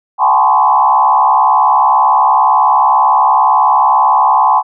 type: tone with frequency modulation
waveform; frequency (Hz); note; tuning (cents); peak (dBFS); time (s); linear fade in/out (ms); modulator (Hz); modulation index
sine; 935; A#5; +5; -6; 0.18-4.63; 50; 69; 2.4
effects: none